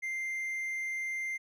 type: tone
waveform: triangle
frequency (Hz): 2093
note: C7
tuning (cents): 0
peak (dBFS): -31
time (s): 0.02-1.38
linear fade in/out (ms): 20
effects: none